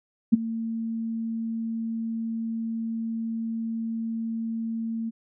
sine tone with ADSR envelope, 226.5 Hz, A#3, 50 cents flat, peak -10 dBFS, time 0.32-5.11 s, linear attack 17 ms, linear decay 17 ms, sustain -17 dB, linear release 26 ms, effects none

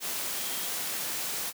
sine tone in noise, 3238 Hz, G#7, 45 cents flat, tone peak -44 dBFS, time 0.33-0.71 s, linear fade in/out 50 ms, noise white, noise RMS -33 dBFS, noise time 0-1.53 s, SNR -14 dB, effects high-pass 150 Hz 12 dB/octave

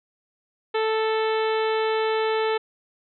harmonic tone, 440 Hz, A4, in tune, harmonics 1 / 2 / 3 / 4 / 5 / 6 / 7 / 8 / 9, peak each -22 / -28 / -32 / -34 / -36 / -38 / -39 / -40 / -41 dBFS, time 0.74-2.58 s, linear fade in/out 10 ms, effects none

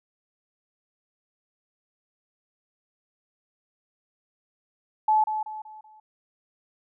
sine tone with echo, 862 Hz, A5, 36 cents flat, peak -17 dBFS, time 5.08-5.24 s, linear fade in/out 5 ms, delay 190 ms, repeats 4, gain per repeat -8 dB, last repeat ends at 6 s, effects none

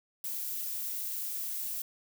violet noise, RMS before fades -36 dBFS, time 0.24-1.82 s, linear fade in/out 2 ms, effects none

